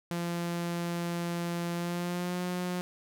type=tone with pitch glide; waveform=sawtooth; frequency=171.9 to 179.41 Hz; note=F3 to F3; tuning=-27 to +47 cents; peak=-27 dBFS; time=0.11-2.81 s; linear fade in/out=0 ms; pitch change=+74 cents; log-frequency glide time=1.74-2.4 s; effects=none